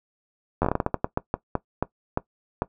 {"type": "slowing click train", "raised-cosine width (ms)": 1, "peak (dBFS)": -8, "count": 17, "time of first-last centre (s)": [0.62, 2.621], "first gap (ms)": 11, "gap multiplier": 1.28, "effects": ["noise-tail reverb RT60 0.1 s tail -18 dB re dry"]}